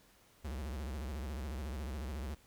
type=tone with vibrato; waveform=square; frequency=69.2 Hz; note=C#2; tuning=2 cents flat; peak=-39 dBFS; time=0.44-2.35 s; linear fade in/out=10 ms; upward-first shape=sine; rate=14 Hz; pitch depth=220 cents each way; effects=pink hiss -65 dBFS RMS until 2.46 s